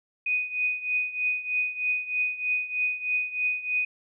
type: tone with tremolo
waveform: sine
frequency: 2489 Hz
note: D#7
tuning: in tune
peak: -21 dBFS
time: 0.26-3.85 s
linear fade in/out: 5 ms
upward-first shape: triangle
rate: 3.2 Hz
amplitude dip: 85%
effects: none